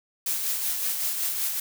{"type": "noise with tremolo", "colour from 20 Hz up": "blue", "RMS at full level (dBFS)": -26, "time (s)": [0.26, 1.6], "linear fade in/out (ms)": 5, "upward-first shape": "sine", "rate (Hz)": 5.3, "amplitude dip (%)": 40, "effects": []}